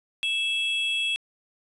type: tone pair together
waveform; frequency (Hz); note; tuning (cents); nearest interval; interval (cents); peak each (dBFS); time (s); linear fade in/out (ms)
triangle; 2637 / 3322; E7 / G#7; 0 / 0; major third; 400; -25; 0.23-1.16; 0
effects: resampled to 24000 Hz + 10-bit